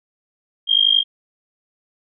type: tone with amplitude modulation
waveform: sine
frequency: 3212 Hz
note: G7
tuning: 41 cents sharp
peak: -8 dBFS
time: 0.67-1.04 s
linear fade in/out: 50 ms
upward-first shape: sine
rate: 51.3 Hz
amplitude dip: 95%
effects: none